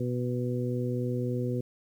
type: harmonic tone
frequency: 123.47 Hz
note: B2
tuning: in tune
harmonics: 1 / 2 / 3 / 4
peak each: -30 / -33 / -35 / -36 dBFS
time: 0-1.61 s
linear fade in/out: 5 ms
effects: 10-bit